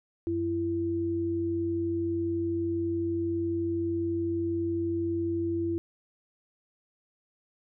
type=tone pair together; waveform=sine; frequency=94.3 / 336 Hz; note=F#2 / E4; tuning=+33 / +33 cents; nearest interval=octave + minor seventh; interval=2200 cents; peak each=-35 / -27 dBFS; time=0.27-5.78 s; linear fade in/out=0 ms; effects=none